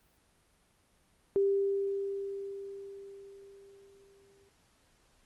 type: tone with exponential decay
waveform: sine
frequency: 395.5 Hz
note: G4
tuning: 15 cents sharp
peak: -23 dBFS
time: 1.36-4.49 s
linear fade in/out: 0 ms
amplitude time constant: 680 ms
effects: pink hiss -68 dBFS RMS until 5.25 s + Opus 32 kbps